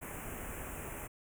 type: band-stop noise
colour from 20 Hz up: pink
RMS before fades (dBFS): -43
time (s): 0.01-1.08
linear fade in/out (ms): 20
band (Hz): 2700 to 7100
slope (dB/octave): 48
effects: none